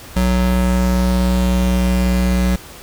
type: tone pair together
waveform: square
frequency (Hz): 61.74 / 185.26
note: B1 / F#3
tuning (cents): 0 / +2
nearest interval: octave + perfect fifth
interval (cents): 1902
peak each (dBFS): -16 / -20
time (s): 0.16-2.56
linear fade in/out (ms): 5
effects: pink hiss -37 dBFS RMS until 2.82 s